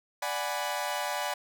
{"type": "chord", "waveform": "sawtooth", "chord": "G# half-diminished seventh", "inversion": "second", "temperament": "equal", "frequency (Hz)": [587.3, 740, 830.6, 987.8], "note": ["D5", "F#5", "G#5", "B5"], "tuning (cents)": [0, 0, 0, 0], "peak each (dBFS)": -32, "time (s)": [0.22, 1.34], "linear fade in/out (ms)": 5, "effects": []}